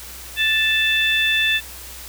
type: harmonic tone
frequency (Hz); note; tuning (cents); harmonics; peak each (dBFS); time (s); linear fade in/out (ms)
880; A5; 0; 2 / 3 / 4; -20 / -20 / -20; 0.36-1.61; 50
effects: added 61 Hz sine -41 dBFS peak until 2.08 s + white hiss -37 dBFS RMS until 2.08 s